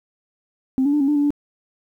sine tone with pitch steps, 262.7 / 285.9 / 296.2 / 274.3 / 296.1 / 288.2 / 290.4 Hz, C4 / D4 / D4 / C#4 / D4 / D4 / D4, +7 / -46 / +15 / -18 / +14 / -33 / -19 cents, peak -14 dBFS, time 0.78-1.305 s, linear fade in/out 0 ms, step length 75 ms, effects tanh soft clip ceiling -11 dBFS + 9-bit

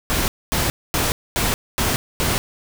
pink noise bursts, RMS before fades -20 dBFS, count 6, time 0.1-2.38 s, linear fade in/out 0 ms, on 180 ms, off 240 ms, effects none

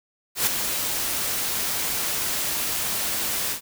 white noise with ADSR envelope, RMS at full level -19 dBFS, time 0.35-3.61 s, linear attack 120 ms, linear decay 3 ms, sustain -7 dB, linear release 100 ms, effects none

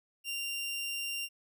sawtooth tone, 2780 Hz, F7, 9 cents flat, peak -31 dBFS, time 0.24-1.29 s, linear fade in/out 50 ms, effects none

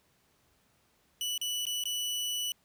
sawtooth tone with dropouts, 2960 Hz, F#7, in tune, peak -28 dBFS, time 1.21-2.52 s, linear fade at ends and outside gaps 1 ms, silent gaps 1.378-1.414 / 1.654-1.667 / 1.838-1.855 s, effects pink hiss -69 dBFS RMS until 2.64 s + high-pass 60 Hz 12 dB/octave

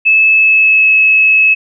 sine tone with pitch glide, 2607 to 2585 Hz, E7 to E7, -20 to -34 cents, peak -5 dBFS, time 0.05-1.55 s, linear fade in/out 20 ms, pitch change -14 cents, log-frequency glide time 0.33-0.92 s, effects none

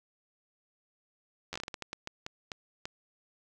slowing click train, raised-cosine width 0.2 ms, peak -20 dBFS, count 14, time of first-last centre 1.53-2.855 s, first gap 11 ms, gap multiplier 1.33, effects none

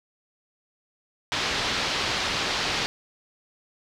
white low-pass noise, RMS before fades -27 dBFS, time 1.32-2.86 s, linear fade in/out 0 ms, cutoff 4800 Hz, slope 24 dB/octave, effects none

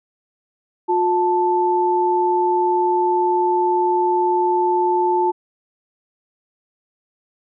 sine tone pair together, 358.2 / 880 Hz, F4 / A5, +44 / 0 cents, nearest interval octave + major third, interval 1556 cents, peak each -18 / -17 dBFS, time 0.88-5.32 s, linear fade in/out 20 ms, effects none

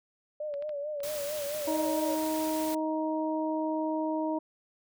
sine tone with vibrato, 587.3 Hz, D5, in tune, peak -32 dBFS, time 0.4-2.15 s, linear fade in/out 5 ms, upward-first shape sine, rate 4.5 Hz, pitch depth 68 cents each way
clicks, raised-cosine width 0.3 ms, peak -34 dBFS, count 7, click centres 0.54 / 0.624 / 0.693 / 1.004 / 1.548 / 1.691 / 1.871 s
white noise, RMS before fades -40 dBFS, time 1.03-2.75 s, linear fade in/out 5 ms
harmonic tone, 313.6 Hz, D#4, 14 cents sharp, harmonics 1 / 2 / 3, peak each -30 / -33 / -35 dBFS, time 1.67-4.39 s, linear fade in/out 10 ms
effects none

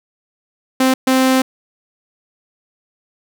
sawtooth tone bursts at uneven times, 260.9 Hz, C4, 5 cents flat, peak -7 dBFS, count 2, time 0.8-0.94 / 1.07-1.42 s, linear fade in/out 5 ms, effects none

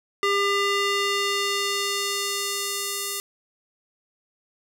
square tone with band-pass filter sweep, 400.4 Hz, G4, 37 cents sharp, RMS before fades -25 dBFS, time 0.23-3.2 s, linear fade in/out 0 ms, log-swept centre 1900 to 10000 Hz, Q 0.71, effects none

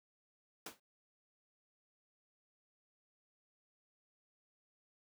pink noise with exponential decay, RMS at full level -40 dBFS, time 0.66-0.8 s, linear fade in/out 5 ms, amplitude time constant 29 ms, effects high-pass 200 Hz 12 dB/octave

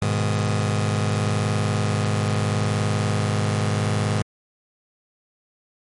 sawtooth chord, G# minor, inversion none, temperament just, 103.83 / 124.59 / 155.74 Hz, G#2 / B2 / D#3, 0 / +16 / +2 cents, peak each -17 / -23 / -22 dBFS, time 0.02-4.22 s, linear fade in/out 0 ms, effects MP3 48 kbps

